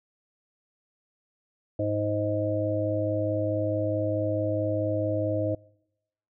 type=harmonic tone; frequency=104.6 Hz; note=G#2; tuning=13 cents sharp; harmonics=1 / 3 / 5 / 6; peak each=-30 / -30 / -30 / -30 dBFS; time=1.79-5.55 s; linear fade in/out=5 ms; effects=noise-tail reverb RT60 0.9 s tail -26 dB re dry